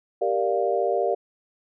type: chord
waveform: sine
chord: G minor seventh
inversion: none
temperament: equal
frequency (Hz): 392 / 466.2 / 587.3 / 698.5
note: G4 / Bb4 / D5 / F5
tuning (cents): 0 / 0 / 0 / 0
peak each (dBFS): -26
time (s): 0.21-1.15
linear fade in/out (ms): 10
effects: none